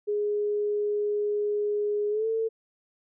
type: tone with pitch glide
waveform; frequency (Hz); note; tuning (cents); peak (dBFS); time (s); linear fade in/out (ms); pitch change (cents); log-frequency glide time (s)
sine; 415.3 to 447.7; G#4 to A4; 0 to +30; -24; 0.07-2.49; 20; +130; 2.1-2.27
effects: none